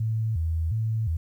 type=tone with vibrato; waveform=sine; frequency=95 Hz; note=F#2; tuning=46 cents sharp; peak=-23 dBFS; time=0-1.17 s; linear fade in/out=5 ms; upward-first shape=square; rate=1.4 Hz; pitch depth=270 cents each way; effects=10-bit